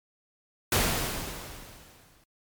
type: noise with exponential decay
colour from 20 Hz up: pink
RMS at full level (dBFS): -22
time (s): 0.72-2.24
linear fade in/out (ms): 2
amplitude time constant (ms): 330
effects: MP3 96 kbps